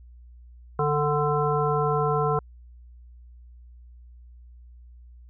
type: harmonic tone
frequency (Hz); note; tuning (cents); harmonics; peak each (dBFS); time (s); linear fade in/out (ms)
147.9; D3; +13; 1 / 3 / 5 / 7 / 9; -26 / -25 / -29 / -28 / -30; 0.79-2.39; 2
effects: added 60 Hz sine -45 dBFS peak until 5.29 s